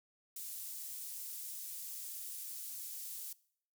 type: high-pass noise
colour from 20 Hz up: pink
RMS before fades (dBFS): -45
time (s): 0.36-3.33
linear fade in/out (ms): 5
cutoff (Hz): 9700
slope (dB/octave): 12
effects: noise-tail reverb RT60 0.6 s tail -21 dB re dry